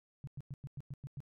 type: tone bursts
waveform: sine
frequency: 138.59 Hz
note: C#3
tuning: in tune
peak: -40 dBFS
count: 8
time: 0.24-1.204 s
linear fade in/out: 0 ms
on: 33 ms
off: 100 ms
effects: none